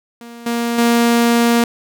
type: tone with level steps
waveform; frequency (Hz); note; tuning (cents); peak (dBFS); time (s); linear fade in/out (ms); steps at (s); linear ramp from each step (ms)
sawtooth; 235.1; A#3; +15; -29 / -13 / -7; 0.21-1.64; 2; 0.46 / 0.78; 5
effects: none